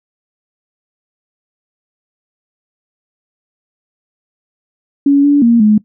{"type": "tone with pitch steps", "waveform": "sine", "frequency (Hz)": [281.5, 287.3, 233.9, 212.4], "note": ["C#4", "D4", "A#3", "G#3"], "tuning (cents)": [27, -38, 6, 39], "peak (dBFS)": -5, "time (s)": [5.06, 5.78], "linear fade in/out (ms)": 5, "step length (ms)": 180, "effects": ["noise-tail reverb RT60 0.1 s tail -20 dB re dry"]}